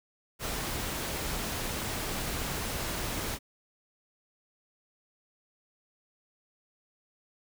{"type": "noise", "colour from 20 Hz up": "pink", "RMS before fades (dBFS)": -34, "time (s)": [0.39, 3.39], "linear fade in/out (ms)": 50, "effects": []}